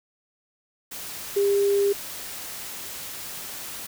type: tone in noise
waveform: sine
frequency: 401.1 Hz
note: G4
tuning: 40 cents sharp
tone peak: -18 dBFS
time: 1.36-1.93 s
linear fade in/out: 10 ms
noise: white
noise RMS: -36 dBFS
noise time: 0.91-3.87 s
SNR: +15 dB
effects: none